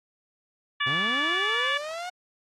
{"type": "harmonic tone", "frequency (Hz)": 578, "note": "D5", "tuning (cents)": -28, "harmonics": [2, 3, 4, 5, 6], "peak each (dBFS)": [-30, -27, -32, -31, -32], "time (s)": [0.8, 1.78], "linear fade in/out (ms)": 10}
{"type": "linear sweep", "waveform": "sawtooth", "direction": "up", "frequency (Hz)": [119, 735], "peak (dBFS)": -28, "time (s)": [0.86, 2.1], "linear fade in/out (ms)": 10}
{"effects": ["low-pass 7000 Hz 12 dB/octave", "AAC 64 kbps"]}